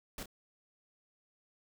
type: noise with echo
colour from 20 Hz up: pink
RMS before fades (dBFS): -42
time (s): 0.18-0.23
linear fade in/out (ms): 2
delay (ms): 28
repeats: 1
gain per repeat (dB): -9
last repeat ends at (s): 0.258
effects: none